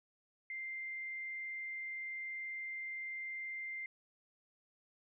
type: tone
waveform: sine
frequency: 2093 Hz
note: C7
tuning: in tune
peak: -40 dBFS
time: 0.5-3.86 s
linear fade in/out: 2 ms
effects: none